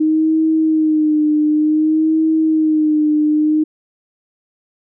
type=tone with vibrato; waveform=sine; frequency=310.1 Hz; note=D#4; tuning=6 cents flat; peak=-11 dBFS; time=0-3.64 s; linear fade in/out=10 ms; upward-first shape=sine; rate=0.55 Hz; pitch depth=44 cents each way; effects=none